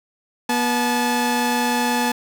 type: tone pair together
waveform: sawtooth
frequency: 242.5 / 864 Hz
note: B3 / A5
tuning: -31 / -32 cents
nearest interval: octave + minor seventh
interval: 2199 cents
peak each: -17 dBFS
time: 0.49-2.12 s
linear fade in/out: 5 ms
effects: none